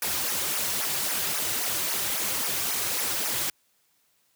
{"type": "noise with flanger", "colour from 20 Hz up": "white", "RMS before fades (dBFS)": -28, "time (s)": [0.02, 3.5], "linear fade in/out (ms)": 2, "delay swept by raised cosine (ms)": [0.24, 4.64], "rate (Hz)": 3.7, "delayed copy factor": -0.9, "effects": ["white hiss -68 dBFS RMS until 4.35 s", "high-pass 60 Hz 12 dB/octave"]}